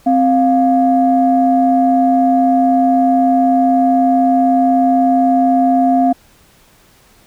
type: tone pair together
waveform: sine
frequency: 261.9 / 702 Hz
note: C4 / F5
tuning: +2 / +9 cents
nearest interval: octave + perfect fourth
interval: 1707 cents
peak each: -11 dBFS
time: 0.06-6.13 s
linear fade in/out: 10 ms
effects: tanh soft clip ceiling -1 dBFS + pink hiss -49 dBFS RMS until 7.26 s